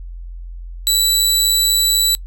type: tone with amplitude modulation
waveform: 20% pulse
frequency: 3951 Hz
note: B7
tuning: in tune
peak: -5 dBFS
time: 0.87-2.15 s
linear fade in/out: 0 ms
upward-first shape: sine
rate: 104 Hz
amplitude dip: 30%
effects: noise-tail reverb RT60 0.1 s tail -25 dB re dry + added 43 Hz sine -28 dBFS peak until 2.26 s